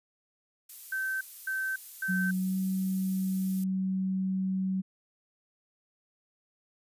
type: noise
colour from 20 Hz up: violet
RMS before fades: -43 dBFS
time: 0.69-3.64 s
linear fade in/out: 5 ms
type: tone bursts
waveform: sine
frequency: 1546 Hz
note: G6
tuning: 24 cents flat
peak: -29 dBFS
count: 3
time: 0.92-2.31 s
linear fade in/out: 5 ms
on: 290 ms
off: 260 ms
type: tone with pitch glide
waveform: sine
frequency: 185.3 to 189.19 Hz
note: F#3 to F#3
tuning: +3 to +39 cents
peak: -27 dBFS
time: 2.08-4.82 s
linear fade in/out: 20 ms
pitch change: +36 cents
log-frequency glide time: 2.34-2.58 s
effects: resampled to 32000 Hz